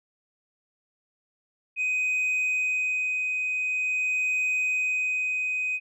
sine tone with tremolo, 2507 Hz, D#7, 12 cents sharp, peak -20 dBFS, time 1.76-5.8 s, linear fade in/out 50 ms, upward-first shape sine, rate 0.46 Hz, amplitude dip 35%, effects tanh soft clip ceiling -22 dBFS

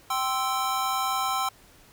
square chord, C major, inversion second, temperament equal with one note detuned, 777.2 / 1046.5 / 1318.5 Hz, G5 / C6 / E6, -15 / 0 / 0 cents, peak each -30 dBFS, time 0.1-1.49 s, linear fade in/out 5 ms, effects pink hiss -55 dBFS RMS until 1.92 s

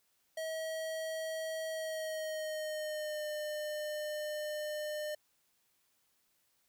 square tone with pitch glide, 640 to 604.1 Hz, D#5 to D5, +49 to +49 cents, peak -37 dBFS, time 0.37-5.15 s, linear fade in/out 5 ms, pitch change -100 cents, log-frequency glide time 1.7-3.27 s, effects white hiss -75 dBFS RMS until 6.68 s

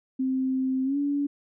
sine tone with pitch glide, 261.6 to 285.3 Hz, C4 to C#4, 0 to +50 cents, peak -23 dBFS, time 0.19-1.27 s, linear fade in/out 10 ms, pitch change +150 cents, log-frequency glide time 0.84-0.97 s, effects none

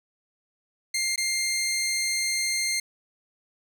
15% pulse tone with dropouts, 2109 Hz, C7, 13 cents sharp, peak -18 dBFS, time 0.94-2.8 s, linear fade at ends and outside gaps 5 ms, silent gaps 1.16-1.177 s, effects none

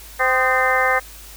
harmonic tone with a mistuned harmonic, 258.9 Hz, C4, 18 cents flat, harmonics 2 / 3 / 4 / 5 / 6 / 7 / 8, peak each -22 / -22 / -26 / -22 / -23 / -21 / -23 dBFS, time 0.19-1 s, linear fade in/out 20 ms, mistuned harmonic 5, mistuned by -77 cents, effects added 51 Hz sine -41 dBFS peak until 1.36 s + white hiss -41 dBFS RMS until 1.36 s

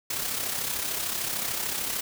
white noise with amplitude modulation, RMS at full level -28 dBFS, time 0.1-2.01 s, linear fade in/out 5 ms, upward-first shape sine, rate 33.4 Hz, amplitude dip 50%, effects none

